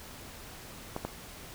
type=clicks; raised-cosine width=1 ms; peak=-19 dBFS; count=2; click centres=0.964 / 1.05 s; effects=pink hiss -47 dBFS RMS until 1.54 s